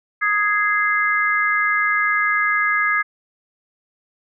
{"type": "chord", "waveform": "sine", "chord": "Ab major", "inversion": "second", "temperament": "just", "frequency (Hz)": [1245.9, 1661.2, 2077], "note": ["Eb6", "Ab6", "C7"], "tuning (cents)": [2, 0, -13], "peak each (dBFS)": [-21, -19, -21], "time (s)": [0.21, 3.03], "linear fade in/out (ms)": 20, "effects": []}